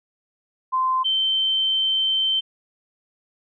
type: tone pair in turn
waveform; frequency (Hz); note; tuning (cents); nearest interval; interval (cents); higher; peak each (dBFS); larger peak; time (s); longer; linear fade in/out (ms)
sine; 1036 / 3104; C6 / G7; -17 / -18; octave + perfect fifth; 1899; second; -18; neither; 0.72-1.04 / 1.04-2.41; second; 20
effects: none